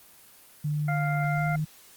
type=tone with pitch glide; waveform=sine; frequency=149.6 to 154.25 Hz; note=D3 to D#3; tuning=+32 to -15 cents; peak=-25 dBFS; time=0.64-1.65 s; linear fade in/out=10 ms; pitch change=+53 cents; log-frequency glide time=1.29-1.48 s
type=harmonic tone; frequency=698.5 Hz; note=F5; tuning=in tune; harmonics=1 / 2 / 3; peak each=-30 / -33 / -35 dBFS; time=0.88-1.56 s; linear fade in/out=5 ms
effects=white hiss -53 dBFS RMS until 1.96 s + Opus 24 kbps